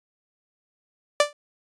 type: tone with exponential decay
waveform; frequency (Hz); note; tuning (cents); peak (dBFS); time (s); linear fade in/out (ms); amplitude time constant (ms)
sawtooth; 587.3; D5; 0; -8; 1.2-1.33; 2; 27
effects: resampled to 22050 Hz